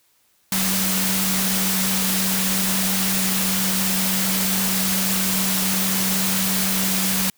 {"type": "tone in noise", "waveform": "sine", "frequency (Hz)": 189.9, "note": "F#3", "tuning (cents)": 45, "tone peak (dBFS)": -24, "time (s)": [0.52, 7.3], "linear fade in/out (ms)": 2, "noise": "white", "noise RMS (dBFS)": -22, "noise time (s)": [0.52, 7.3], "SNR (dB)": -5, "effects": ["white hiss -62 dBFS RMS until 7.37 s"]}